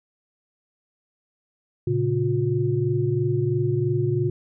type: tone cluster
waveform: sine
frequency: 115.2 / 138.2 / 357.9 Hz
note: A#2 / C#3 / F4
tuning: -20 / -5 / +42 cents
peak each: -24 dBFS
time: 1.87-4.3 s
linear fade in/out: 5 ms
effects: none